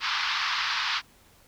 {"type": "band-pass noise", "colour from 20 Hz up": "pink", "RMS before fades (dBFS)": -28, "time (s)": [0, 1.02], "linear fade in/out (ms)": 50, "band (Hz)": [970, 5100], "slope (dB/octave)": 48, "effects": ["pink hiss -58 dBFS RMS until 1.47 s"]}